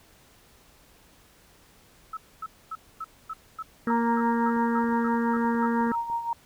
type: tone bursts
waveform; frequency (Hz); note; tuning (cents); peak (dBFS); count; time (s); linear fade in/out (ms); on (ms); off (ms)
sine; 1303; E6; -20; -31; 14; 2.13-5.954; 5; 41; 250
type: harmonic tone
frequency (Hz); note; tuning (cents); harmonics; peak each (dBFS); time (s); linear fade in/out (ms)
233.1; A#3; 0; 1 / 2 / 4 / 5 / 6 / 7 / 8; -24 / -31 / -41 / -39 / -39 / -38 / -42; 3.87-5.92; 2
type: tone with tremolo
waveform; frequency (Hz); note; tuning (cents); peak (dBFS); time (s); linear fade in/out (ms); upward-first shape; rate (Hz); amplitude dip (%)
sine; 932; A#5; -1; -24; 3.9-6.33; 2; sine; 5.9; 65
type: clicks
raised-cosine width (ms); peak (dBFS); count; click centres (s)
2; -33; 12; 4.565 / 4.842 / 4.891 / 4.926 / 5.051 / 5.143 / 5.368 / 5.448 / 5.55 / 5.809 / 5.87 / 6.1
effects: pink hiss -57 dBFS RMS until 6.45 s